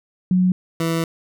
sine / 20% pulse tone pair in turn, 183.1 / 164.75 Hz, F#3 / E3, -18 / -1 cents, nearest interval major second, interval 183 cents, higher first, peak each -13 / -14 dBFS, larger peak first, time 0.31-0.52 / 0.8-1.04 s, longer second, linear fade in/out 2 ms, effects none

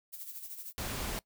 violet noise with tremolo, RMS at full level -42 dBFS, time 0.12-0.73 s, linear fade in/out 20 ms, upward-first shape sine, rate 13 Hz, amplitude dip 60%
pink noise, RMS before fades -37 dBFS, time 0.78-1.19 s, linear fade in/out 0 ms
effects noise-tail reverb RT60 0.1 s tail -21 dB re dry

